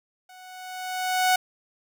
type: tone with level ramp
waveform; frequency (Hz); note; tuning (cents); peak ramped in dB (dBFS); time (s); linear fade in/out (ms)
sawtooth; 740; F#5; 0; -43 to -13; 0.29-1.36; 5
effects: none